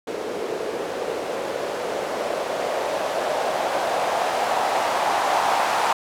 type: noise with low-pass filter sweep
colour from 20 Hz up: violet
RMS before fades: -24 dBFS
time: 0.07-5.93 s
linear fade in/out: 5 ms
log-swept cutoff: 430 to 850 Hz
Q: 3
effects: none